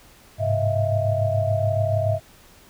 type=tone cluster; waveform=sine; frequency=102.2 / 109.2 / 133 / 639 / 678 Hz; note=G#2 / A2 / C3 / D#5 / E5; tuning=-27 / -13 / +29 / +46 / +49 cents; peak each=-22 / -30 / -31 / -23 / -28 dBFS; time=0.38-2.2 s; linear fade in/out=50 ms; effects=pink hiss -51 dBFS RMS until 2.69 s